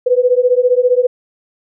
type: beating tone pair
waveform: sine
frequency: 490 / 505 Hz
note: B4 / B4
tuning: -14 / +39 cents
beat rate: 15 Hz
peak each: -12 dBFS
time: 0.06-1.07 s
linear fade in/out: 10 ms
effects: none